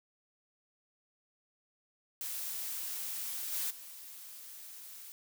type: noise with level steps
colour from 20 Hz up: blue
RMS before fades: -39 / -35 / -49 dBFS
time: 2.21-5.12 s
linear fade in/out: 0 ms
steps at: 3.52 / 3.7 s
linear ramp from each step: 10 ms
effects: none